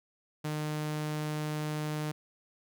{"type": "tone", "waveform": "sawtooth", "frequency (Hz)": 152.1, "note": "D#3", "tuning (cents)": -39, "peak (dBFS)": -28, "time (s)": [0.44, 2.12], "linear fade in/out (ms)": 10, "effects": []}